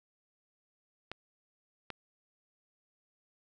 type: clicks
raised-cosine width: 0.3 ms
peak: -23 dBFS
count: 2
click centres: 1.116 / 1.903 s
effects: none